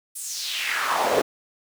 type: noise with high-pass filter sweep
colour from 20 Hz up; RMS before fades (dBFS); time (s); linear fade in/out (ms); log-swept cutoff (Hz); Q
brown; -25; 0.15-1.22; 10; 9900 to 430; 3
effects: none